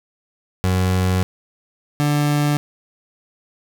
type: tone pair in turn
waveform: 30% pulse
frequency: 92.5 / 146.83 Hz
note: F#2 / D3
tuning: 0 / 0 cents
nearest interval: minor sixth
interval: 800 cents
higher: second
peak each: -13 dBFS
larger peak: neither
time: 0.64-1.23 / 2-2.57 s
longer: first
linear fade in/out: 0 ms
effects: none